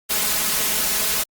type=noise with comb filter; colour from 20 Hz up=white; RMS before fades=-21 dBFS; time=0.09-1.24 s; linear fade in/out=20 ms; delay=4.7 ms; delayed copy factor=+0.95; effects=Opus 48 kbps